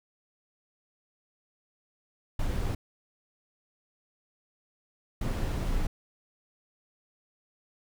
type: noise bursts at uneven times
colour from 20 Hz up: brown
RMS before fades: -29 dBFS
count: 2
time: 2.39-2.75 / 5.21-5.87 s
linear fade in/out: 5 ms
effects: none